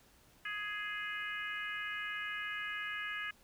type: harmonic tone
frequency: 416.9 Hz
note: G#4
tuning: 7 cents sharp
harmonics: 3 / 4 / 5 / 6 / 7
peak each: -46 / -40 / -44 / -46 / -47 dBFS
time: 0.45-3.31 s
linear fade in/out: 5 ms
effects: pink hiss -65 dBFS RMS until 3.43 s